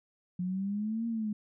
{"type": "exponential two-way sweep", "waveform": "sine", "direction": "up then down", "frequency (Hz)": [177.3, 233.1, 207.8], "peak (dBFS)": -30, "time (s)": [0.39, 1.33], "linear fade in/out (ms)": 5, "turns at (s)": 1.07, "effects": []}